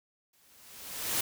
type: noise with exponential growth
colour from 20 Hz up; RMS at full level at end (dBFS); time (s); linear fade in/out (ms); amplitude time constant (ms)
white; -28; 0.33-1.21; 5; 190
effects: none